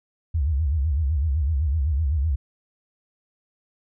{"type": "tone with vibrato", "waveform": "sine", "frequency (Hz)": 73.7, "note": "D2", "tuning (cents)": 7, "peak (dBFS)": -19, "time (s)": [0.34, 2.36], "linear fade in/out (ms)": 10, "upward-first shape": "sine", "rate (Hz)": 7.9, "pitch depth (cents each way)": 210, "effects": []}